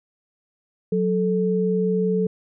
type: tone pair together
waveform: sine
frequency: 183.86 / 437.3 Hz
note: F#3 / A4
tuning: -11 / -11 cents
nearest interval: octave + minor third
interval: 1500 cents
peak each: -21 dBFS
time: 0.92-2.27 s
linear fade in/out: 5 ms
effects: none